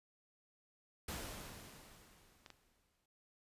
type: noise with exponential decay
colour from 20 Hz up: pink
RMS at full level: -43 dBFS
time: 1.08-3.06 s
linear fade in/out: 5 ms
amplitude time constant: 430 ms
type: clicks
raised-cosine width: 0.2 ms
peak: -35 dBFS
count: 2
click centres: 2.462 / 2.503 s
effects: noise-tail reverb RT60 0.2 s tail -23 dB re dry + resampled to 32000 Hz